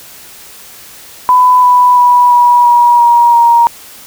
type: tone with pitch steps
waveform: sine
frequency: 1000 / 989.7 / 979.4 / 969.3 / 959.3 / 949.3 / 939.5 Hz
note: B5 / B5 / B5 / B5 / A#5 / A#5 / A#5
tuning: +21 / +3 / -15 / -33 / +49 / +31 / +13 cents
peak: -3 dBFS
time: 1.29-3.67 s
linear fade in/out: 0 ms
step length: 340 ms
effects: white hiss -34 dBFS RMS until 4.06 s

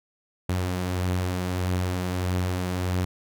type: beating tone pair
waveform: sawtooth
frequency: 89.5 / 91.1 Hz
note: F2 / F#2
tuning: +43 / -26 cents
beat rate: 1.6 Hz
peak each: -30 / -21 dBFS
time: 0.49-3.05 s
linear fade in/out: 5 ms
effects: none

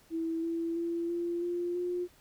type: tone with pitch steps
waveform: sine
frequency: 327.7 / 333 / 338.5 / 344 / 349.6 / 355.3 Hz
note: E4 / E4 / E4 / F4 / F4 / F4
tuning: -10 / +18 / +46 / -26 / +2 / +30 cents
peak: -30 dBFS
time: 0.1-2.08 s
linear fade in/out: 50 ms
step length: 330 ms
effects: pink hiss -62 dBFS RMS until 2.2 s

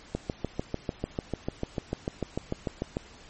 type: click train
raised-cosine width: 2 ms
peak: -15 dBFS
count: 20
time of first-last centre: 0.15-2.969 s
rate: 6.74 Hz
effects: pink hiss -51 dBFS RMS until 3.29 s + MP3 32 kbps

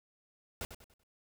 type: noise with echo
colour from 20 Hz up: pink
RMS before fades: -39 dBFS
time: 0.61-0.65 s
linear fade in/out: 0 ms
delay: 96 ms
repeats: 4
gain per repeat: -9 dB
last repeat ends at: 1.034 s
effects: none

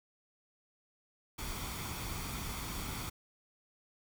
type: noise with comb filter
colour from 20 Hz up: pink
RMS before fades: -40 dBFS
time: 1.38-3.1 s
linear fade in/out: 10 ms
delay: 0.88 ms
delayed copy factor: +0.5
effects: none

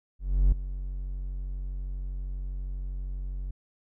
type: tone with ADSR envelope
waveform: triangle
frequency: 46.25 Hz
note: F#1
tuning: in tune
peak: -14 dBFS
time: 0.19-3.51 s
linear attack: 330 ms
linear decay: 9 ms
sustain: -15 dB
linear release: 6 ms
effects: none

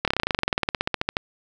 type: slowing click train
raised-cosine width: 0.3 ms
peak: -5 dBFS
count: 24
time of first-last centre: 0.05-1.169 s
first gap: 27 ms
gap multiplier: 1.05
effects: none

